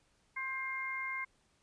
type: harmonic tone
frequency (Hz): 529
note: C5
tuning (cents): +19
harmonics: 2 / 3 / 4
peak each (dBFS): -42 / -45 / -37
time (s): 0.36-1.25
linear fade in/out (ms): 10
effects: pink hiss -72 dBFS RMS until 1.62 s + resampled to 22050 Hz